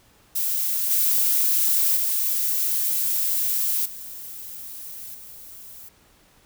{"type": "noise with level steps", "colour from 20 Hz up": "violet", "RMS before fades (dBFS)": [-24, -20, -23, -37, -42], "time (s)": [0.35, 5.89], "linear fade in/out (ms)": 10, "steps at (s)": [0.9, 1.96, 3.85, 5.14], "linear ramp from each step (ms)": 10, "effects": ["pink hiss -57 dBFS RMS until 6.45 s"]}